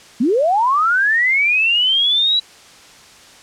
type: linear sweep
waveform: sine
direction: up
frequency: 207.7 to 3943 Hz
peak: -12 dBFS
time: 0.2-2.4 s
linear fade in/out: 10 ms
effects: white hiss -43 dBFS RMS until 3.42 s + low-pass 7000 Hz 12 dB/octave